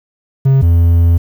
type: tone pair in turn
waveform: triangle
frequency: 134.8 / 84.73 Hz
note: C#3 / E2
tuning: -48 / +48 cents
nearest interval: minor sixth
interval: 804 cents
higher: first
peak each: -4 dBFS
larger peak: neither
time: 0.45-0.62 / 0.62-1.18 s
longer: second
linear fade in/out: 10 ms
effects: 7-bit